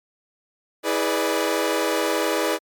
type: chord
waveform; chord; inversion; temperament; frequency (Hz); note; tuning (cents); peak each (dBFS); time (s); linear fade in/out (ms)
sawtooth; E dominant seventh; none; equal with one note detuned; 323.4 / 415.3 / 493.9 / 587.3; E4 / G#4 / B4 / D5; -33 / 0 / 0 / 0; -22; 0.83-2.59; 50
effects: MP3 96 kbps